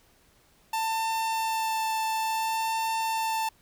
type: tone with vibrato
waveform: 45% pulse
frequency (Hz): 890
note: A5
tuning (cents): +20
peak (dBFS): -26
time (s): 0.73-3.49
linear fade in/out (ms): 5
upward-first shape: sine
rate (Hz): 0.58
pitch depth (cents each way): 11
effects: pink hiss -62 dBFS RMS until 3.61 s